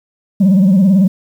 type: tone with vibrato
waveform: sine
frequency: 190.8 Hz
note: G3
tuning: 47 cents flat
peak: -4 dBFS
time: 0.4-1.08 s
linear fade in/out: 10 ms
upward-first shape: sine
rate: 18 Hz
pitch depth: 120 cents each way
effects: tanh soft clip ceiling -5 dBFS + 7-bit